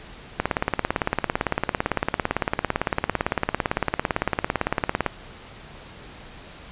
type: click train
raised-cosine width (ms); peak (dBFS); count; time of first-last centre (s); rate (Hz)
0.5; -5; 84; 0.4-5.063; 17.8
effects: pink hiss -43 dBFS RMS until 6.71 s + resampled to 8000 Hz